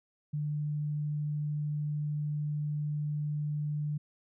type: tone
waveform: sine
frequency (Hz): 148.9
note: D3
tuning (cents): +24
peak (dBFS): -30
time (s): 0.33-3.98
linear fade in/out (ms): 10
effects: none